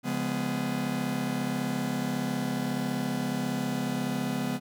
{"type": "chord", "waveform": "45% pulse", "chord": "C# dominant seventh", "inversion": "none", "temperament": "just", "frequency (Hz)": [138.59, 173.24, 207.9, 249.5], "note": ["C#3", "E#3", "G#3", "B3"], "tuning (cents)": [0, -14, 2, 18], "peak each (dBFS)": [-36, -36, -34, -31], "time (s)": [0.03, 4.6], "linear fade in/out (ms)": 50, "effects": []}